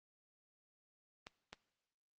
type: clicks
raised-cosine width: 0.2 ms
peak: -30 dBFS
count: 2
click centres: 1.269 / 1.53 s
effects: noise-tail reverb RT60 1.0 s tail -19 dB re dry + Opus 32 kbps